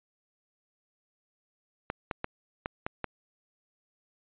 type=clicks; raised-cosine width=0.5 ms; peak=-16 dBFS; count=6; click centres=1.901 / 2.112 / 2.244 / 2.659 / 2.865 / 3.043 s; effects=resampled to 8000 Hz

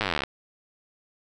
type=slowing click train; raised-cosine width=0.3 ms; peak=-9 dBFS; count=20; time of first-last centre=0.01-0.236 s; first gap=9 ms; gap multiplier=1.03; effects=none

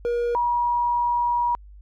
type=tone pair in turn; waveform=triangle / sine; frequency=476.6 / 959.6 Hz; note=A#4 / A#5; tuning=+38 / +50 cents; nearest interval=octave; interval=1212 cents; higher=second; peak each=-19 dBFS; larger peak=neither; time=0.05-0.35 / 0.35-1.55 s; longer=second; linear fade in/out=0 ms; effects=added 50 Hz sine -42 dBFS peak until 1.81 s

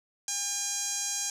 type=tone with band-pass filter; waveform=sawtooth; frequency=807 Hz; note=G#5; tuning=50 cents flat; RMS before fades=-32 dBFS; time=0.28-1.3 s; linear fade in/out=2 ms; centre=6700 Hz; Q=4.3; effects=none

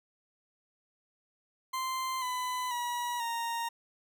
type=tone with pitch steps; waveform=40% pulse; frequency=1042 / 1003 / 965.5 / 929.4 Hz; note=C6 / B5 / B5 / A#5; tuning=-7 / +26 / -39 / -5 cents; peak=-31 dBFS; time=1.73-3.69 s; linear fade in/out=10 ms; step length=490 ms; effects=none

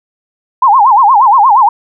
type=tone with vibrato; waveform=sine; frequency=932.3 Hz; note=A#5; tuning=in tune; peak=-3 dBFS; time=0.62-1.69 s; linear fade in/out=5 ms; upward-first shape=sine; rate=8.5 Hz; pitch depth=260 cents each way; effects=none

